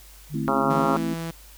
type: tone with tremolo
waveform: sine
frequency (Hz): 149.3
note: D3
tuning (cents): +29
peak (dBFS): -28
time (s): 0.29-0.9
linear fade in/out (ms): 50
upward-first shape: sine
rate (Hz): 2.8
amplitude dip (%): 75
type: chord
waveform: sine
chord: A minor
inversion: none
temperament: just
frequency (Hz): 220 / 264 / 330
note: A3 / C4 / E4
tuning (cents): 0 / +16 / +2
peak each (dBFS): -29 / -30 / -32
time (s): 0.34-1.14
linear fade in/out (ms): 5
type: harmonic tone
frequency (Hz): 136.6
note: C#3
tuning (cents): -25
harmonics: 2 / 3 / 4 / 5 / 6 / 7 / 8 / 9 / 10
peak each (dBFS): -29 / -29 / -29 / -29 / -29 / -29 / -29 / -29 / -29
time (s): 0.48-0.97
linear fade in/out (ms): 0
type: tone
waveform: sawtooth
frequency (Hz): 165.4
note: E3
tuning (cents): +6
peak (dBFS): -25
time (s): 0.7-1.31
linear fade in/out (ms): 5
effects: added 50 Hz sine -47 dBFS peak until 1.57 s + white hiss -50 dBFS RMS until 1.57 s